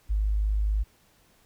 sine tone, 51.91 Hz, G#1, in tune, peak -22 dBFS, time 0.09-0.84 s, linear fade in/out 20 ms, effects pink hiss -62 dBFS RMS until 1.45 s

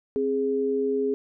sine tone pair together, 264.7 / 415.3 Hz, C4 / G#4, +20 / 0 cents, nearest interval minor sixth, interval 780 cents, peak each -28 / -23 dBFS, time 0.16-1.14 s, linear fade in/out 0 ms, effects none

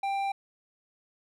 sine tone with hard clipping, 789 Hz, G5, 11 cents sharp, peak -29 dBFS, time 0.03-0.32 s, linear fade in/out 5 ms, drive 8 dB, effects none

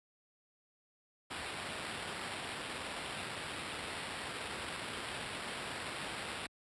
white noise with sample-and-hold, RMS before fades -42 dBFS, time 1.3-6.47 s, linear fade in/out 10 ms, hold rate 6300 Hz, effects high-pass 60 Hz 12 dB/octave + resampled to 24000 Hz

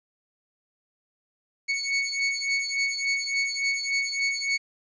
sawtooth beating tone pair, 2217 / 2220.5 Hz, C#7 / C#7, 0 / +2 cents, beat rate 3.5 Hz, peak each -24 dBFS, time 1.68-4.58 s, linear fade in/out 20 ms, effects resampled to 16000 Hz + 10-bit

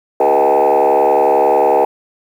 sine tone with frequency modulation, 631 Hz, D#5, 24 cents sharp, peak -7 dBFS, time 0.2-1.85 s, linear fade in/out 5 ms, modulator 71.1 Hz, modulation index 3.5, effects tanh soft clip ceiling -6 dBFS + 7-bit

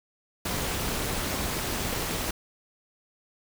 pink noise with amplitude modulation, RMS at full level -27 dBFS, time 0.45-2.31 s, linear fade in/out 5 ms, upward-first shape sine, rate 273 Hz, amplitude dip 65%, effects none

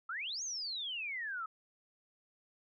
sine exponential two-way sweep, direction up then down, 1263 to 6645 to 1263 Hz, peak -37 dBFS, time 0.09-1.46 s, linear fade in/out 5 ms, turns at 0.43 s, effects none

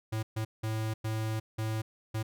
square tone bursts at uneven times, 110 Hz, A2, in tune, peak -31 dBFS, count 6, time 0.12-0.23 / 0.36-0.45 / 0.63-0.94 / 1.04-1.4 / 1.58-1.82 / 2.14-2.23 s, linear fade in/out 10 ms, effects none

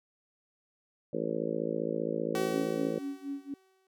harmonic tone, 55.2 Hz, A1, 6 cents sharp, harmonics 3 / 4 / 5 / 6 / 7 / 8 / 9 / 10, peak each -40 / -38 / -41 / -37 / -39 / -37 / -36 / -39 dBFS, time 1.13-2.99 s, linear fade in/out 5 ms
sawtooth tone with exponential decay, 379.2 Hz, F#4, 43 cents sharp, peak -26 dBFS, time 2.35-3.87 s, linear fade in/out 1 ms, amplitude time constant 330 ms
sine tone with tremolo, 280 Hz, C#4, 18 cents sharp, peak -32 dBFS, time 2.54-3.54 s, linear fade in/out 2 ms, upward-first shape sine, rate 4.2 Hz, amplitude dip 95%
effects none

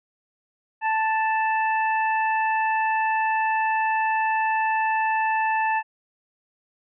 harmonic tone, 880 Hz, A5, in tune, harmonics 1 / 2 / 3, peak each -21 / -27 / -31 dBFS, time 0.81-5.83 s, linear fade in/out 50 ms, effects none

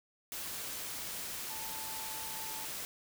sine tone in noise, 880 Hz, A5, in tune, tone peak -47 dBFS, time 1.5-2.65 s, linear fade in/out 0 ms, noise white, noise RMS -41 dBFS, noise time 0.32-2.85 s, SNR -9 dB, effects none

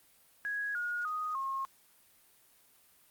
sine tone with pitch steps, 1661.2 / 1437.8 / 1244.5 / 1077.2 Hz, G#6 / F6 / D#6 / C#6, 0 / +50 / 0 / -50 cents, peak -32 dBFS, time 0.45-1.65 s, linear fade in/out 0 ms, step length 300 ms, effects white hiss -64 dBFS RMS until 3.1 s + Opus 32 kbps

